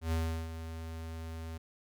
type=tone with ADSR envelope; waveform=square; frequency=81.4 Hz; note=E2; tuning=21 cents flat; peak=-29 dBFS; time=0.01-1.58 s; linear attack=110 ms; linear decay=360 ms; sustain=-11 dB; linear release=10 ms; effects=none